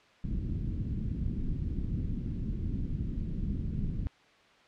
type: low-pass noise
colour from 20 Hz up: pink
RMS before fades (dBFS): -33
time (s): 0.24-4.07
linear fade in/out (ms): 0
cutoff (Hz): 250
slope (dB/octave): 24
effects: white hiss -60 dBFS RMS until 4.67 s + low-pass 3000 Hz 12 dB/octave